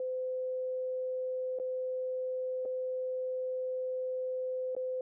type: tone with dropouts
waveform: sine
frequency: 512 Hz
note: C5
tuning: 38 cents flat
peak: -32 dBFS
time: 0-5.01 s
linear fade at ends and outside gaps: 2 ms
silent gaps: 1.588-1.598 / 2.653-2.657 / 4.751-4.765 s
effects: none